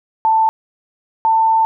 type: tone pair in turn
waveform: sine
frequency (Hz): 886 / 892.7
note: A5 / A5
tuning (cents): +12 / +25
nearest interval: unison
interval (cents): 13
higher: second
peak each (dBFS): -10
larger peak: neither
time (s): 0.25-0.49 / 1.25-1.65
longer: second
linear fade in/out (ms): 0
effects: none